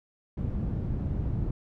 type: low-pass noise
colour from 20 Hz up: white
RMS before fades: -30 dBFS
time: 0.37-1.51 s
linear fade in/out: 5 ms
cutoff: 130 Hz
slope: 12 dB/octave
effects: none